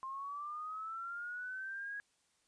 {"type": "linear sweep", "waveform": "sine", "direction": "up", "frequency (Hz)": [1051, 1661.2], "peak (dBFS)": -40, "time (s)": [0.03, 2], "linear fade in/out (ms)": 0, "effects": ["white hiss -75 dBFS RMS until 2.47 s", "resampled to 22050 Hz"]}